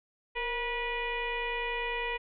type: tone with frequency modulation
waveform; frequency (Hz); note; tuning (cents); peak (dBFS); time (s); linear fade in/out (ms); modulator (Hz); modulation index
sine; 1457; F#6; -27; -30; 0.35-2.18; 20; 494; 2.6
effects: none